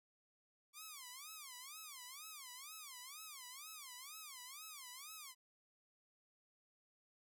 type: tone with vibrato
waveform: 5% pulse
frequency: 1127 Hz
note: C#6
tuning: 28 cents sharp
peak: -39 dBFS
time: 0.73-5.35 s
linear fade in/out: 50 ms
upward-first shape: sine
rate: 2.1 Hz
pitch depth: 240 cents each way
effects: none